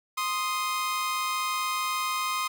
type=tone pair together; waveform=sawtooth; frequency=1046.5 / 1244.5 Hz; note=C6 / D#6; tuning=0 / 0 cents; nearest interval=minor third; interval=300 cents; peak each=-26 / -26 dBFS; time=0.17-2.48 s; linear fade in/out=10 ms; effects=none